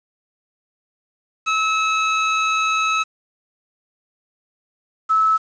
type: tone pair in turn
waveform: 25% pulse / sine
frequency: 1295 / 1302.1 Hz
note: E6 / E6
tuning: -31 / -22 cents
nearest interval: unison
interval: 9 cents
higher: second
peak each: -13 dBFS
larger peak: neither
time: 1.46-3.04 / 5.09-5.38 s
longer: first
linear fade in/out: 20 ms
effects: resampled to 16000 Hz + 7-bit